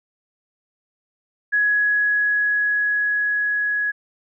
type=tone with level ramp; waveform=sine; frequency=1676 Hz; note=G#6; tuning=15 cents sharp; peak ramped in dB=-15 to -19 dBFS; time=1.52-3.92 s; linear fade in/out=20 ms; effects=none